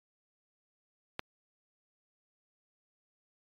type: click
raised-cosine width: 0.3 ms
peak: -18 dBFS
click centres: 1.194 s
effects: MP3 96 kbps